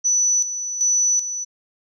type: tone with tremolo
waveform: sine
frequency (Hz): 5960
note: F#8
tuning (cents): +12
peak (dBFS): -15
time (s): 0.04-1.45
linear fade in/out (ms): 20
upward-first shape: square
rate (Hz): 1.3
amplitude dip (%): 65
effects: none